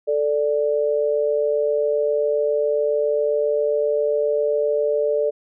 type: tone pair together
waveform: sine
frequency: 440.2 / 587.6 Hz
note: A4 / D5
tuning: +1 / +1 cents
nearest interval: perfect fourth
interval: 500 cents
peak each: -20 dBFS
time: 0.07-5.31 s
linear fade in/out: 20 ms
effects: none